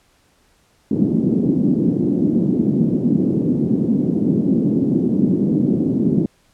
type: band-pass noise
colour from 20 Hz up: pink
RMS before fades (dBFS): -17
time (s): 0.91-6.26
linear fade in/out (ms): 2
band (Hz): 180 to 300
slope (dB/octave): 24
effects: pink hiss -58 dBFS RMS until 6.53 s + low-pass 11000 Hz 12 dB/octave